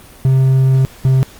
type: tone pair in turn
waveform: triangle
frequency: 132.3 / 131.72 Hz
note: C3 / C3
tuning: +20 / +12 cents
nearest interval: unison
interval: 8 cents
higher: first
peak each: -6 dBFS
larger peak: neither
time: 0.25-0.85 / 1.05-1.23 s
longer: first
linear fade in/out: 0 ms
effects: pink hiss -40 dBFS RMS until 1.39 s + Opus 32 kbps